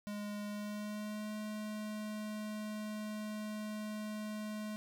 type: tone with pitch glide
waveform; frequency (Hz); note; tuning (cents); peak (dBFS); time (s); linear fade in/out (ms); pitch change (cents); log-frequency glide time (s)
square; 207 to 212.9; G#3 to G#3; -5 to +43; -40; 0.07-4.76; 0; +48; 0.48-1.34
effects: none